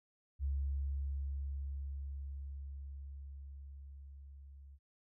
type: tone with level ramp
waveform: sine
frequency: 69.3 Hz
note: C#2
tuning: in tune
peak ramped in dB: -32 to -52 dBFS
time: 0.39-4.79 s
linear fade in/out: 50 ms
effects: none